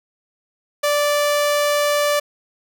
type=tone; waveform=sawtooth; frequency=585 Hz; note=D5; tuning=7 cents flat; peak=-12 dBFS; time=0.83-2.2 s; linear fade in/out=10 ms; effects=none